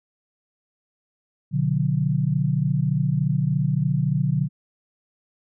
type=chord; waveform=sine; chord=B minor; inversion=none; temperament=equal with one note detuned; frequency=123.47 / 146.83 / 180.88 Hz; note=B2 / D3 / F#3; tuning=0 / 0 / -39 cents; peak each=-25 / -21 / -25 dBFS; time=1.51-4.49 s; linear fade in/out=50 ms; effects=none